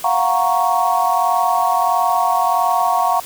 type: chord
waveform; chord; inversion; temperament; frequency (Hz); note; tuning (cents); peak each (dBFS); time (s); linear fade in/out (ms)
sine; Gb major seventh; third; equal; 698.5 / 740 / 932.3 / 1108.7; F5 / Gb5 / Bb5 / Db6; 0 / 0 / 0 / 0; -19; 0.04-3.2; 5
effects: white hiss -34 dBFS RMS until 3.25 s

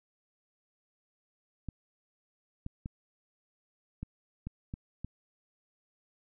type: clicks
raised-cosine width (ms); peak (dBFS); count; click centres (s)
5; -25; 7; 1.687 / 2.664 / 2.859 / 4.03 / 4.47 / 4.739 / 5.046
effects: none

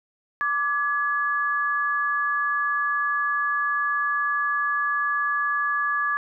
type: tone pair together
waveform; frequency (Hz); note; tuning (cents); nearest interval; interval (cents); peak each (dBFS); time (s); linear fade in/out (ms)
sine; 1171.2 / 1692; D6 / G#6; -5 / +32; tritone; 637; -24; 0.41-6.17; 0
effects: none

